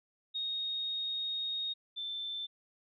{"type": "tone pair in turn", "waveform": "sine", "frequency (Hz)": [3729, 3544], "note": ["A#7", "A7"], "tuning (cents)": [0, 12], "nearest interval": "minor second", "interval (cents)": 88, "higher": "first", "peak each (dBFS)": [-33, -36], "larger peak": "first", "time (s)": [[0.34, 1.74], [1.96, 2.47]], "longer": "first", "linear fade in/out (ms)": 20, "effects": []}